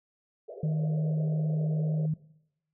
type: band-pass noise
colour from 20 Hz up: white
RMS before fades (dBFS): -43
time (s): 0.48-2.06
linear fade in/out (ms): 5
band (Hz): 380 to 660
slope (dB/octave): 96
type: tone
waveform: sine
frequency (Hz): 155.56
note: D#3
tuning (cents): 0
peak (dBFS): -25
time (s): 0.63-2.14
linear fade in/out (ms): 5
effects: noise-tail reverb RT60 0.8 s tail -20 dB re dry